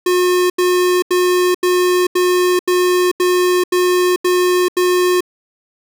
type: tone bursts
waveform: square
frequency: 360.7 Hz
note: F#4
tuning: 44 cents flat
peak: -12 dBFS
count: 10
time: 0.06-5.207 s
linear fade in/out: 5 ms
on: 440 ms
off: 83 ms
effects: none